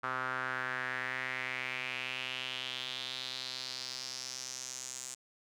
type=tone with band-pass filter sweep; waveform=sawtooth; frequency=128.7 Hz; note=C3; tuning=28 cents flat; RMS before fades=-39 dBFS; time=0.03-5.15 s; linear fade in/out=10 ms; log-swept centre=1300 to 7400 Hz; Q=3.9; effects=none